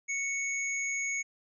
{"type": "tone pair together", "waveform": "sine", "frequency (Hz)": [2217, 6643], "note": ["C#7", "G#8"], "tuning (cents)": [0, 0], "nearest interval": "octave + perfect fifth", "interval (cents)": 1900, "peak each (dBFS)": [-31, -36], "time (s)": [0.08, 1.23], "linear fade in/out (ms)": 20, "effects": []}